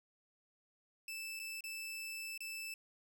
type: tone with dropouts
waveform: sawtooth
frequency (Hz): 2637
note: E7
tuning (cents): 0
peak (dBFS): -39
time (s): 1.08-2.74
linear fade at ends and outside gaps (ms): 2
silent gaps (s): 1.393-1.398 / 1.607-1.639 / 2.377-2.405
effects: none